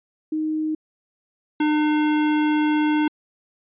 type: tone pair in turn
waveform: sine / square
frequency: 311.1 / 302.6 Hz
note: D#4 / D#4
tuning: 0 / -48 cents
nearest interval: unison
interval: 48 cents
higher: first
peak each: -21 / -18 dBFS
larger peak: second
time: 0.32-0.75 / 1.6-3.08 s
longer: second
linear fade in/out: 5 ms
effects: resampled to 8000 Hz